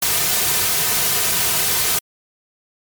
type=noise with comb filter; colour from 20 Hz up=white; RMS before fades=-18 dBFS; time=0.02-1.99 s; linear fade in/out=5 ms; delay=3.6 ms; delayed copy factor=-0.55; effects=MP3 96 kbps